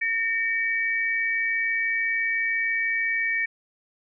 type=tone pair together; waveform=sine; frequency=1827 / 2281 Hz; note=A#6 / C#7; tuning=-35 / +49 cents; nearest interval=major third; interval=384 cents; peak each=-25 dBFS; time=0.01-3.46 s; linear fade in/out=10 ms; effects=none